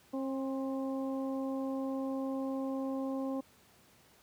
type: harmonic tone with a mistuned harmonic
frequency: 267.9 Hz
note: C4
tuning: 41 cents sharp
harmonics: 1 / 2 / 3 / 4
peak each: -34 / -39 / -47 / -48 dBFS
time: 0.13-3.41 s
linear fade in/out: 10 ms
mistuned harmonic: 4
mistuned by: -25 cents
effects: pink hiss -63 dBFS RMS until 4.22 s + high-pass 80 Hz 12 dB/octave